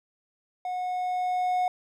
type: tone with level ramp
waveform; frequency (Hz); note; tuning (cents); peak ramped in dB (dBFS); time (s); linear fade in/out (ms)
triangle; 729; F#5; -26; -27 to -20; 0.65-1.68; 2
effects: none